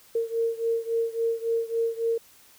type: beating tone pair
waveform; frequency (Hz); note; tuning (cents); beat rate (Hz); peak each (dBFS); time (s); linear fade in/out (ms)
sine; 457.5 / 461.1; A#4 / A#4; -32 / -19; 3.6; -26 / -28; 0.15-2.18; 5
effects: white hiss -55 dBFS RMS until 2.58 s